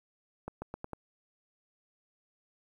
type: accelerating click train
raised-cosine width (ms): 1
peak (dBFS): -24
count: 5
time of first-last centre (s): 0.48-0.933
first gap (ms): 140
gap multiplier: 0.86
effects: 10-bit